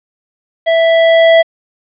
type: tone with level ramp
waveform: square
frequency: 659.3 Hz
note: E5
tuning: in tune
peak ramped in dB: -9 to -4 dBFS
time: 0.66-1.43 s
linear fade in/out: 20 ms
effects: resampled to 8000 Hz + 7-bit